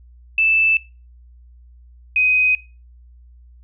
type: tone pair in turn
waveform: sine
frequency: 2638 / 2510 Hz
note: E7 / D#7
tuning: +1 / +15 cents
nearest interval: minor second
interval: 86 cents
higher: first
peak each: -13 dBFS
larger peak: neither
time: 0.38-0.77 / 2.16-2.55 s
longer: neither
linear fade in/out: 2 ms
effects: noise-tail reverb RT60 0.3 s tail -20 dB re dry + added 60 Hz sine -43 dBFS peak until 3.63 s